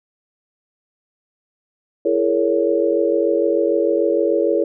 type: chord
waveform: sine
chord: A# half-diminished seventh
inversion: second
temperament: just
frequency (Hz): 335.6 / 419.5 / 466.2 / 559.4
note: E4 / G#4 / A#4 / C#5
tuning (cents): +31 / +17 / 0 / +16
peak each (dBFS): -20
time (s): 2.05-4.64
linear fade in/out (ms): 5
effects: none